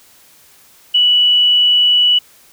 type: tone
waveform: sine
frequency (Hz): 2950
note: F#7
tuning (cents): -6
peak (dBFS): -8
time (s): 0.94-2.19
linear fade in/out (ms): 10
effects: white hiss -47 dBFS RMS until 2.52 s